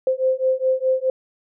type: beating tone pair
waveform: sine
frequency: 518 / 522.8 Hz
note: C5 / C5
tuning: -17 / -1 cents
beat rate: 4.8 Hz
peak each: -20 dBFS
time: 0.07-1.1 s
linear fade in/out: 2 ms
effects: none